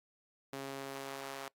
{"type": "tone with high-pass filter sweep", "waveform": "sawtooth", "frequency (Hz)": 136.7, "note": "C#3", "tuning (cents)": -24, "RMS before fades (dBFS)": -44, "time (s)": [0.53, 1.48], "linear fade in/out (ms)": 0, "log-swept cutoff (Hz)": [300, 570], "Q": 0.93, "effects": ["noise-tail reverb RT60 0.1 s tail -23 dB re dry", "AAC 48 kbps"]}